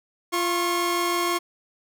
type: tone pair together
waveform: sawtooth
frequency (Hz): 346.3 / 1085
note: F4 / C#6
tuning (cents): -15 / -37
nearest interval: octave + minor sixth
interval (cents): 1978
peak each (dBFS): -21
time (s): 0.32-1.39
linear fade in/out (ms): 20
effects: none